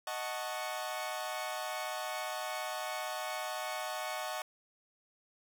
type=chord; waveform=sawtooth; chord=D# half-diminished seventh; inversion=none; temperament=equal; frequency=622.3 / 740 / 880 / 1108.7 Hz; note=D#5 / F#5 / A5 / C#6; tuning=0 / 0 / 0 / 0 cents; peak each=-37 / -37 / -40 / -39 dBFS; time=0.07-4.42 s; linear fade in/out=2 ms; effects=none